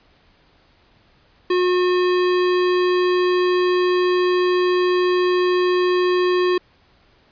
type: tone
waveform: square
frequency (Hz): 361.4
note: F#4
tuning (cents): -41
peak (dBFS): -16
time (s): 1.5-6.58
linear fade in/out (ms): 5
effects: pink hiss -56 dBFS RMS until 7.31 s + resampled to 11025 Hz